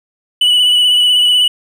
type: tone with vibrato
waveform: triangle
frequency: 2960 Hz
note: F#7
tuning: in tune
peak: -6 dBFS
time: 0.41-1.48 s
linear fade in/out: 5 ms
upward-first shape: sine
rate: 16 Hz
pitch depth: 26 cents each way
effects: none